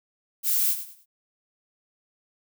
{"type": "noise with echo", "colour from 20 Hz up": "violet", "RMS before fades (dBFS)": -23, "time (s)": [0.43, 0.76], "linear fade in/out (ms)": 50, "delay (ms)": 100, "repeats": 3, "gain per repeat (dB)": -11, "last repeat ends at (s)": 1.06, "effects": []}